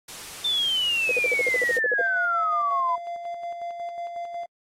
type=noise; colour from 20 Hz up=white; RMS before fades=-38 dBFS; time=0.08-1.78 s; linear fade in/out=5 ms
type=exponential sweep; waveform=sine; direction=down; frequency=3600 to 988 Hz; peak=-21 dBFS; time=0.44-2.96 s; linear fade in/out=10 ms
type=tone bursts; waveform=sine; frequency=493.9 Hz; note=B4; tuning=in tune; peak=-22 dBFS; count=13; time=1.09-2.013 s; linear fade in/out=2 ms; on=23 ms; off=52 ms
type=tone with tremolo; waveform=triangle; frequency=690 Hz; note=F5; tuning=21 cents flat; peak=-27 dBFS; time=1.98-4.46 s; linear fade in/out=5 ms; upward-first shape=square; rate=5.5 Hz; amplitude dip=40%
effects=low-pass 10000 Hz 12 dB/octave + AAC 48 kbps